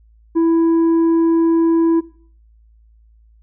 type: tone with tanh clipping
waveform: sine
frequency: 330.5 Hz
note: E4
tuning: 5 cents sharp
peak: -12 dBFS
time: 0.35-2.01 s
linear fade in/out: 20 ms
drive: 4 dB
effects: noise-tail reverb RT60 0.5 s tail -19 dB re dry + added 55 Hz sine -47 dBFS peak until 3.42 s